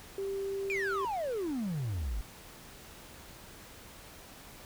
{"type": "tone", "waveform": "sine", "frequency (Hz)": 392, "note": "G4", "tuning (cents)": 0, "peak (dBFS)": -32, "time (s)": [0.18, 1.05], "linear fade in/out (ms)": 2}
{"type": "exponential sweep", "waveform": "triangle", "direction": "down", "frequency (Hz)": [2489, 47], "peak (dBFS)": -29, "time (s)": [0.7, 2.21], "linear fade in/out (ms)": 0}
{"effects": ["tanh soft clip ceiling -24 dBFS", "pink hiss -51 dBFS RMS until 4.65 s"]}